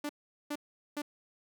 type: tone bursts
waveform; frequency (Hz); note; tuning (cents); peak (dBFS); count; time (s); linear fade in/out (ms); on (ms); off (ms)
sawtooth; 293.7; D4; 0; -30; 3; 0.04-1.019; 5; 53; 410
effects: none